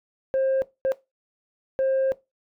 sine tone bursts at uneven times, 532 Hz, C5, 29 cents sharp, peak -17 dBFS, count 3, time 0.34-0.62 / 0.85-0.92 / 1.79-2.12 s, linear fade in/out 0 ms, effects noise-tail reverb RT60 0.2 s tail -19 dB re dry + tanh soft clip ceiling -18 dBFS

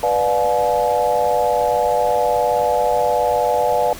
sine chord, B diminished seventh, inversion none, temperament just, 493.9 / 592.7 / 711.2 / 853.4 Hz, B4 / D5 / F5 / Ab5, 0 / +16 / +31 / +47 cents, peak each -20 dBFS, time 0.03-3.93 s, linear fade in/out 2 ms, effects pink hiss -35 dBFS RMS until 3.99 s

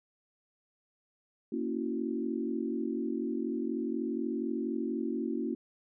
sine chord, F# dominant seventh, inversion first, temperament equal, 233.1 / 277.2 / 329.6 / 370 Hz, A#3 / C#4 / E4 / F#4, 0 / 0 / 0 / 0 cents, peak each -35 / -36 / -36 / -38 dBFS, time 1.52-5.55 s, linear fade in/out 5 ms, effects none

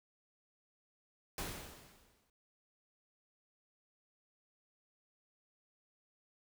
pink noise with exponential decay, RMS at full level -39 dBFS, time 1.38-2.3 s, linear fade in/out 2 ms, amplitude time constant 200 ms, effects none

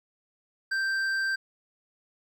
sine tone with hard clipping, 1568 Hz, G6, in tune, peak -27 dBFS, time 0.71-1.36 s, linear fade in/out 10 ms, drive 7 dB, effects none

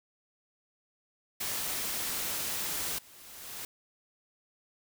white noise, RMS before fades -34 dBFS, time 1.4-2.99 s, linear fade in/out 10 ms
white noise with exponential growth, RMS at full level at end -39 dBFS, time 2.22-3.65 s, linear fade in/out 2 ms, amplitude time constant 310 ms
effects none

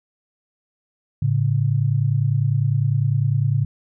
sine tone pair together, 110 / 139.96 Hz, A2 / C#3, 0 / +17 cents, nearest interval major third, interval 417 cents, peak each -19 dBFS, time 1.22-3.65 s, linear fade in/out 5 ms, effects none

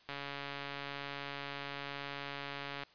click train, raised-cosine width 0.3 ms, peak -25 dBFS, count 388, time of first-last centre 0.09-2.835 s, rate 141 Hz, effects white hiss -63 dBFS RMS until 2.94 s + resampled to 11025 Hz

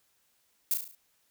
violet noise with echo, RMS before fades -26 dBFS, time 0.71-0.74 s, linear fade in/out 2 ms, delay 35 ms, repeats 6, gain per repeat -5 dB, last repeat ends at 0.95 s, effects white hiss -71 dBFS RMS until 1.3 s

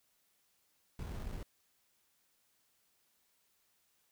brown noise with sample-and-hold, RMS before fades -42 dBFS, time 0.99-1.43 s, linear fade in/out 2 ms, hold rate 2450 Hz, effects white hiss -75 dBFS RMS until 4.11 s

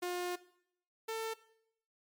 sawtooth tone pair in turn, 356.3 / 446.8 Hz, F4 / A4, +35 / +27 cents, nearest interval major third, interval 392 cents, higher second, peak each -31 / -32 dBFS, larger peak first, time 0.02-0.36 / 1.08-1.34 s, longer first, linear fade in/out 10 ms, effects noise-tail reverb RT60 0.7 s tail -18 dB re dry + MP3 96 kbps

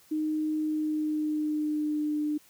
sine tone with pitch glide, 308.8 to 299.7 Hz, D#4 to D4, -13 to +35 cents, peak -26 dBFS, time 0.11-2.38 s, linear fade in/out 10 ms, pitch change -52 cents, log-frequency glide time 0.58-2.23 s, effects white hiss -59 dBFS RMS until 2.49 s

